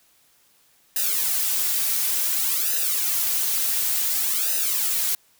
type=noise with flanger; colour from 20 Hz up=blue; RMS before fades=-23 dBFS; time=0.96-5.15 s; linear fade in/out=2 ms; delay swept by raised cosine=0.89 to 4.09 ms; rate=0.56 Hz; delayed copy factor=-0.95; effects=white hiss -60 dBFS RMS until 5.39 s